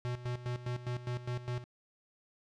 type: tone with tremolo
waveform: square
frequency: 122.8 Hz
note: B2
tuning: 9 cents flat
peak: -34 dBFS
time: 0.05-1.64 s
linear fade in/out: 0 ms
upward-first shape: square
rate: 4.9 Hz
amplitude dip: 75%
effects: low-pass 5000 Hz 12 dB/octave